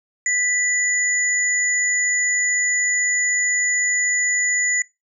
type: tone pair together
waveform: sine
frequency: 1975.5 / 6951 Hz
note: B6 / A8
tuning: 0 / -22 cents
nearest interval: octave + minor seventh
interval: 2178 cents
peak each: -20 dBFS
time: 0.26-4.82 s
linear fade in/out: 2 ms
effects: noise-tail reverb RT60 0.2 s tail -20 dB re dry